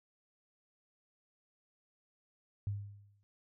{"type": "tone with exponential decay", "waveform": "sine", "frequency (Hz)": 101.4, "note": "G#2", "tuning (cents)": -41, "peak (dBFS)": -31, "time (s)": [2.67, 3.23], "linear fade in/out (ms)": 0, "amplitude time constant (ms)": 120, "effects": []}